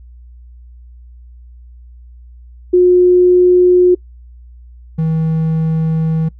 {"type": "tone pair in turn", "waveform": ["sine", "triangle"], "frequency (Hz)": [359.9, 160.32], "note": ["F#4", "E3"], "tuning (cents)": [-48, -48], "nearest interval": "octave + major second", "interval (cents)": 1400, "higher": "first", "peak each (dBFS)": [-5, -10], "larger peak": "first", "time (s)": [[2.73, 3.95], [4.98, 6.29]], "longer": "second", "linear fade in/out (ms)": 10, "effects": ["noise-tail reverb RT60 0.1 s tail -24 dB re dry", "added 60 Hz sine -35 dBFS peak until 6.39 s"]}